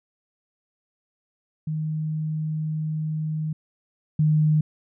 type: tone pair in turn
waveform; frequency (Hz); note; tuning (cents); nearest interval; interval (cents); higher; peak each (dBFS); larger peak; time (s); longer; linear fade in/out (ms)
sine; 155.56 / 153.68; D#3 / D#3; 0 / -21; unison; 21; first; -24 / -16; second; 1.67-3.53 / 4.19-4.61; first; 5
effects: none